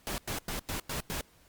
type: noise bursts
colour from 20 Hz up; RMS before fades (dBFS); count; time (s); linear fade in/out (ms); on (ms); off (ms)
pink; -35; 6; 0.07-1.21; 0; 110; 96
effects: pink hiss -62 dBFS RMS until 1.48 s + Opus 48 kbps